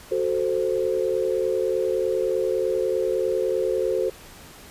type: chord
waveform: sine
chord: F# diminished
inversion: none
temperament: equal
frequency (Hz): 370 / 440 / 523.3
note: F#4 / A4 / C5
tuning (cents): 0 / 0 / 0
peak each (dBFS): -25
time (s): 0.11-4.1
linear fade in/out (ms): 10
effects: pink hiss -45 dBFS RMS until 4.7 s + resampled to 32000 Hz